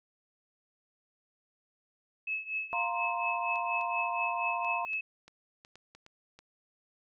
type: tone with tremolo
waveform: sine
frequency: 2592 Hz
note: E7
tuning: 30 cents flat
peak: -29 dBFS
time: 2.27-5.01 s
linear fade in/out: 5 ms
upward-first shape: triangle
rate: 4.2 Hz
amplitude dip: 90%
type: chord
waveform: sine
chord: F suspended fourth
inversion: none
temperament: equal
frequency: 698.5 / 932.3 / 1046.5 Hz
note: F5 / Bb5 / C6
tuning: 0 / 0 / 0 cents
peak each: -35 dBFS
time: 2.73-4.85 s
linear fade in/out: 0 ms
type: clicks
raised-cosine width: 0.2 ms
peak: -35 dBFS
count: 10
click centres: 3.557 / 3.812 / 4.647 / 4.933 / 5.28 / 5.649 / 5.756 / 5.95 / 6.064 / 6.39 s
effects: none